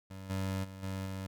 25% pulse tone with level steps, 95.7 Hz, G2, 41 cents flat, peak -40 / -29 / -41 / -32 / -34 dBFS, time 0.1-1.27 s, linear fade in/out 10 ms, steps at 0.29 / 0.63 / 0.82 / 1.05 s, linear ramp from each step 20 ms, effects none

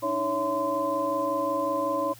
sine tone cluster, 291.6 / 317 / 559 / 659 / 1028 Hz, D4 / D#4 / C#5 / E5 / C6, -12 / +32 / +14 / -1 / -31 cents, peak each -35 / -33 / -28 / -36 / -28 dBFS, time 0.02-2.14 s, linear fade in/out 20 ms, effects added 117 Hz sine -51 dBFS peak until 2.19 s + white hiss -51 dBFS RMS until 2.19 s

